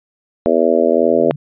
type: harmonic tone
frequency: 82.41 Hz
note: E2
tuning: in tune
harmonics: 3 / 4 / 5 / 6 / 7 / 8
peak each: -19 / -19 / -17 / -17 / -16 / -19 dBFS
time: 0.46-1.31 s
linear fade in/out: 0 ms
type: tone with exponential growth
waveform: sine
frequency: 146.83 Hz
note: D3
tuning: in tune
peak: -24 dBFS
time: 0.57-1.36 s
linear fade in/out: 5 ms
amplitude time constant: 170 ms
effects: resampled to 8000 Hz